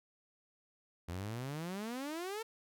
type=exponential sweep; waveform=sawtooth; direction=up; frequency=82.6 to 460 Hz; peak=-35 dBFS; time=1.08-2.43 s; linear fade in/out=10 ms; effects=none